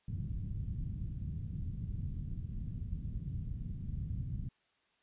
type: low-pass noise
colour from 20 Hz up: white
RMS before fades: -39 dBFS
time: 0.08-4.49 s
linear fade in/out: 5 ms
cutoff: 150 Hz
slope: 24 dB/octave
effects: white hiss -74 dBFS RMS until 5.02 s + resampled to 8000 Hz